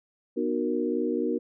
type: chord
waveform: sine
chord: B major seventh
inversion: none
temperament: equal with one note detuned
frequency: 246.9 / 306 / 370 / 466.2 Hz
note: B3 / D#4 / F#4 / A#4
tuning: 0 / -29 / 0 / 0 cents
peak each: -30 dBFS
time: 0.36-1.39 s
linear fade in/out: 20 ms
effects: none